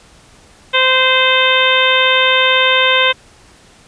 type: harmonic tone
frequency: 518 Hz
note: C5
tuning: 17 cents flat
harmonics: 1 / 2 / 3 / 4 / 5 / 6 / 7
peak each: -17 / -17 / -17 / -17 / -17 / -17 / -17 dBFS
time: 0.73-3.13 s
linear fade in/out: 20 ms
effects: pink hiss -45 dBFS RMS until 3.87 s + resampled to 22050 Hz